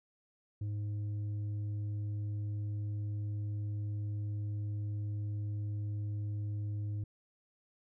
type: tone with tanh clipping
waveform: triangle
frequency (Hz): 103.83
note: G#2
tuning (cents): 0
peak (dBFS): -35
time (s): 0.61-7.04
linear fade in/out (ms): 5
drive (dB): 9
effects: none